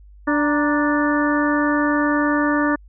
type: harmonic tone with a mistuned harmonic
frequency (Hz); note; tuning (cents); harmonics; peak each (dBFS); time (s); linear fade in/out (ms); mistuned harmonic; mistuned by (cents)
293.7; D4; 0; 1 / 2 / 3 / 4 / 5 / 6; -18 / -25 / -27 / -25 / -27 / -25; 0.27-2.76; 10; 3; +91
effects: added 50 Hz sine -42 dBFS peak until 2.88 s